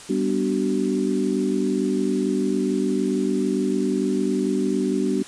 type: chord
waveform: sine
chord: G major seventh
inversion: none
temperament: equal with one note detuned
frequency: 196 / 246.9 / 293.7 / 378.2 Hz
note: G3 / B3 / D4 / F#4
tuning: 0 / 0 / 0 / +38 cents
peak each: -25 dBFS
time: 0.09-5.23 s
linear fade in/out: 10 ms
effects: white hiss -41 dBFS RMS until 5.27 s + resampled to 22050 Hz